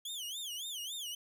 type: tone with vibrato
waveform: sawtooth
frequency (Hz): 3233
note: G#7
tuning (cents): -47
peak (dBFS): -36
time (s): 0.05-1.15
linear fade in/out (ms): 5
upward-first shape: sine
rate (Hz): 3.6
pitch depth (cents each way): 220
effects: none